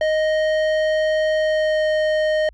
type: tone with pitch glide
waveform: square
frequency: 622.3 to 618.4 Hz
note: D#5 to D#5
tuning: 0 to -11 cents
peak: -17 dBFS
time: 0.01-2.49 s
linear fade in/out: 2 ms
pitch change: -11 cents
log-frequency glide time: 1.35-1.88 s
effects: added 54 Hz sine -45 dBFS peak until 2.53 s + low-pass 3000 Hz 12 dB/octave